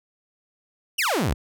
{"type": "exponential sweep", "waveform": "sawtooth", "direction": "down", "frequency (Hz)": [3128, 49.54], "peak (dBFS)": -17, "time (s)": [0.98, 1.34], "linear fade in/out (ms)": 10, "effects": []}